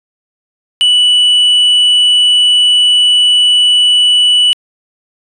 triangle tone, 2960 Hz, F#7, in tune, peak -4 dBFS, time 0.81-4.53 s, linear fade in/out 0 ms, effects resampled to 24000 Hz

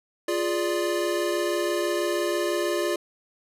square chord, D diminished, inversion first, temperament equal, 349.2 / 415.3 / 587.3 Hz, F4 / Ab4 / D5, 0 / 0 / 0 cents, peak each -27 / -31 / -29 dBFS, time 0.28-2.96 s, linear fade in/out 5 ms, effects resampled to 32000 Hz

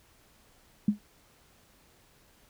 sine tone with exponential decay, 207.7 Hz, G#3, in tune, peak -17 dBFS, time 0.88-0.99 s, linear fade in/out 5 ms, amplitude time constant 23 ms, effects pink hiss -62 dBFS RMS until 2.49 s

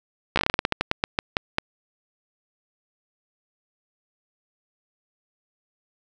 slowing click train, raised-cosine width 0.3 ms, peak -4 dBFS, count 17, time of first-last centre 0.36-1.584 s, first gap 14 ms, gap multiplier 1.2, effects none

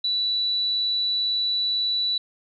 sine tone, 3951 Hz, B7, in tune, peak -21 dBFS, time 0.04-2.18 s, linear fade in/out 5 ms, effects none

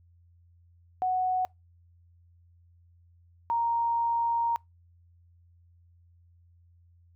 sine tone pair in turn, 740 / 932.3 Hz, F#5 / A#5, 0 / 0 cents, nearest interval major third, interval 400 cents, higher second, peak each -24 dBFS, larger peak neither, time 1.02-1.45 / 3.5-4.56 s, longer second, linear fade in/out 0 ms, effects noise-tail reverb RT60 0.2 s tail -26 dB re dry + added 86 Hz sine -57 dBFS peak until 7.15 s

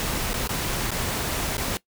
pink noise with dropouts, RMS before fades -27 dBFS, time 0-1.77 s, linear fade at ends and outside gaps 0 ms, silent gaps 0.332-0.341 / 0.474-0.492 / 0.906-0.916 / 1.569-1.581 s, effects noise-tail reverb RT60 0.1 s tail -19 dB re dry

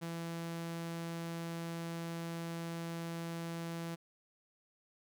sawtooth tone, 167.3 Hz, E3, 26 cents sharp, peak -35 dBFS, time 0.01-3.96 s, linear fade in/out 20 ms, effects none

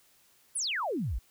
sine exponential sweep, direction down, 11175 to 43.86 Hz, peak -29 dBFS, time 0.55-1.19 s, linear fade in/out 10 ms, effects white hiss -64 dBFS RMS until 1.3 s

